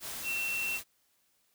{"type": "tone in noise", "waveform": "sine", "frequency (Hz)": 2708, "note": "E7", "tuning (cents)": 46, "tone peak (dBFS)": -31, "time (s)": [0.23, 0.8], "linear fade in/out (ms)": 50, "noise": "white", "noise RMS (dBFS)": -40, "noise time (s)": [0, 0.84], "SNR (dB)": 6, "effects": ["white hiss -72 dBFS RMS until 1.54 s"]}